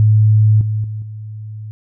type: tone with level steps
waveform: sine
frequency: 107.5 Hz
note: A2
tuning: 40 cents flat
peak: -7 / -15 / -21 / -26 dBFS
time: 0-1.71 s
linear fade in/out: 0 ms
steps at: 0.61 / 0.84 / 1.02 s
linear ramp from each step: 2 ms
effects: none